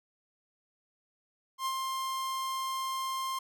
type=tone with ADSR envelope; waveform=45% pulse; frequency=1056 Hz; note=C6; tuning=16 cents sharp; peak=-29 dBFS; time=1.58-3.39 s; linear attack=79 ms; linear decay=59 ms; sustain=-3 dB; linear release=6 ms; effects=none